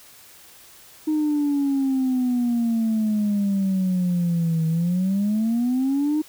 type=exponential two-way sweep; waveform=sine; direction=down then up; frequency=311.1 to 160 to 311.1 Hz; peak=-17 dBFS; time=1.07-6.22 s; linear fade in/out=10 ms; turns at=4.67 s; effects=tanh soft clip ceiling -16 dBFS + white hiss -48 dBFS RMS until 6.28 s